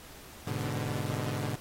sawtooth chord, G# diminished, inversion none, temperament equal with one note detuned, 103.83 / 124.47 / 146.83 Hz, G#2 / B2 / D3, 0 / +14 / 0 cents, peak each -32 dBFS, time 0.47-1.56 s, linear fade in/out 5 ms, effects pink hiss -50 dBFS RMS until 1.6 s + AAC 48 kbps

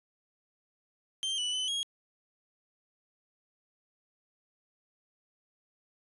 40% pulse tone with pitch steps, 3153 / 2965 / 3022 / 3281 Hz, G7 / F#7 / F#7 / G#7, +9 / +3 / +36 / -22 cents, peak -29 dBFS, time 1.23-1.83 s, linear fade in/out 0 ms, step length 150 ms, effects resampled to 24000 Hz

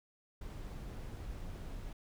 brown noise, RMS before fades -44 dBFS, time 0.41-1.93 s, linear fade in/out 5 ms, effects none

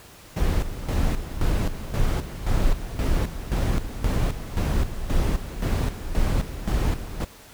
brown noise with tremolo, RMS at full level -21 dBFS, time 0.36-7.25 s, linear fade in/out 10 ms, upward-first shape square, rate 1.9 Hz, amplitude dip 70%, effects pink hiss -47 dBFS RMS until 7.53 s

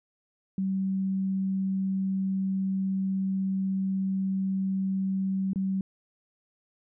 sine tone with dropouts, 191.7 Hz, G3, 38 cents flat, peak -25 dBFS, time 0.58-5.81 s, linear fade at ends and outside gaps 2 ms, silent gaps 5.533-5.558 s, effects none

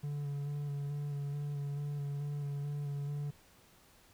triangle tone with vibrato, 143.8 Hz, D3, 36 cents flat, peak -33 dBFS, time 0.03-3.31 s, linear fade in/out 10 ms, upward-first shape square, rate 2.3 Hz, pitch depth 18 cents each way, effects pink hiss -63 dBFS RMS until 4.13 s

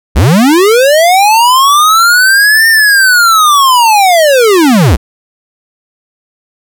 square linear two-way sweep, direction up then down, 48.94 to 1826 to 48.94 Hz, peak -4 dBFS, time 0.15-4.97 s, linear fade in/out 20 ms, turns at 2.68 s, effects none

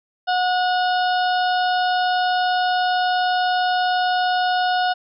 harmonic tone with a mistuned harmonic, 729 Hz, F#5, 26 cents flat, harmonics 1 / 2 / 4 / 5 / 6 / 7, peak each -18 / -24 / -30 / -32 / -34 / -35 dBFS, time 0.27-4.94 s, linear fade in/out 20 ms, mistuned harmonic 6, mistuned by -21 cents, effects none

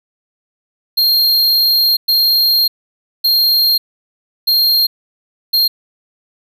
square tone bursts at uneven times, 4213 Hz, C8, 11 cents sharp, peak -10 dBFS, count 5, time 0.97-1.97 / 2.08-2.68 / 3.24-3.78 / 4.47-4.87 / 5.53-5.68 s, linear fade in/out 10 ms, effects none

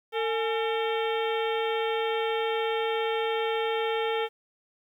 harmonic tone with a mistuned harmonic, 451.2 Hz, A4, 44 cents sharp, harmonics 1 / 2 / 3 / 4 / 5 / 6 / 7 / 8, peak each -27 / -32 / -37 / -39 / -38 / -42 / -38 / -44 dBFS, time 0.12-4.29 s, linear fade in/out 50 ms, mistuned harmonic 2, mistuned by -120 cents, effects 10-bit

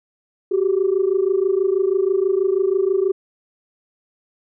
sine tone pair together, 373.4 / 399.6 Hz, F#4 / G4, +16 / +33 cents, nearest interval minor second, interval 117 cents, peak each -17 / -18 dBFS, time 0.51-3.12 s, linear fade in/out 10 ms, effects tanh soft clip ceiling -9 dBFS

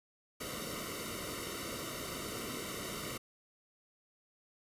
pink noise with comb filter, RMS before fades -41 dBFS, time 0.4-3.18 s, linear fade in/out 10 ms, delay 1.2 ms, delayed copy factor -1, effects resampled to 32000 Hz

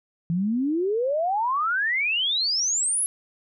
sine exponential sweep, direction up, 162.7 to 11175 Hz, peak -21 dBFS, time 0.3-3.06 s, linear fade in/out 0 ms, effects none

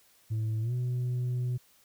sine tone with pitch glide, 110 to 124.19 Hz, A2 to B2, 0 to +10 cents, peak -25 dBFS, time 0.3-1.58 s, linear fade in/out 20 ms, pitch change +210 cents, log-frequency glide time 0.61-0.73 s, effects tanh soft clip ceiling -27 dBFS + white hiss -63 dBFS RMS until 1.84 s

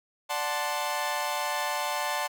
sawtooth chord, D dominant seventh, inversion none, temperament equal, 587.3 / 740 / 880 / 1046.5 Hz, D5 / F#5 / A5 / C6, 0 / 0 / 0 / 0 cents, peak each -31 / -31 / -28 / -30 dBFS, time 0.29-2.28 s, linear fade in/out 20 ms, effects none

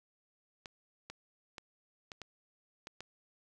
clicks, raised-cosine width 0.2 ms, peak -27 dBFS, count 7, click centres 0.658 / 1.1 / 1.582 / 2.118 / 2.217 / 2.871 / 3.006 s, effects none

